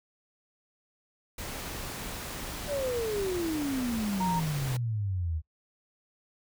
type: noise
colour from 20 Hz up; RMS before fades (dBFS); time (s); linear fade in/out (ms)
pink; -38; 1.38-4.77; 5
type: exponential sweep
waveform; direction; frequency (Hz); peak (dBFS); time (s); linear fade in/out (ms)
sine; down; 595 to 76; -28; 2.67-5.42; 50
type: tone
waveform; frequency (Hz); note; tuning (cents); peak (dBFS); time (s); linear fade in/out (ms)
sine; 930; A#5; -4; -28; 4.2-4.4; 10
effects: noise-tail reverb RT60 0.1 s tail -23 dB re dry